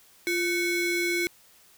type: ring-modulated tone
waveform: square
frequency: 932.3 Hz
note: A#5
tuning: in tune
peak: -22 dBFS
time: 0.27-1.27 s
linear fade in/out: 0 ms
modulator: 1280 Hz
effects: white hiss -57 dBFS RMS until 1.77 s